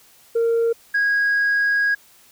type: tone pair in turn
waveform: sine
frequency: 461.8 / 1645.7 Hz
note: A#4 / G#6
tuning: -16 / -16 cents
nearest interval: octave + minor seventh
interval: 2200 cents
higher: second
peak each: -14 dBFS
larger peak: neither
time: 0.35-0.73 / 0.94-1.95 s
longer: second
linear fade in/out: 10 ms
effects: tanh soft clip ceiling -14 dBFS + white hiss -52 dBFS RMS until 2.31 s